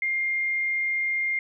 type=tone; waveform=sine; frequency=2115 Hz; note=C7; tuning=18 cents sharp; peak=-23 dBFS; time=0.02-1.39 s; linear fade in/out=2 ms; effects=none